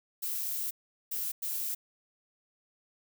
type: noise bursts at uneven times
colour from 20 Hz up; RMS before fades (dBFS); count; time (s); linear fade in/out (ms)
violet; -34; 3; 0.22-0.71 / 1.11-1.32 / 1.42-1.75; 10
effects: none